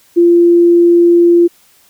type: tone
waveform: sine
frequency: 344.4 Hz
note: F4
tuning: 24 cents flat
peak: -4 dBFS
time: 0.16-1.48 s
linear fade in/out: 20 ms
effects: white hiss -49 dBFS RMS until 1.89 s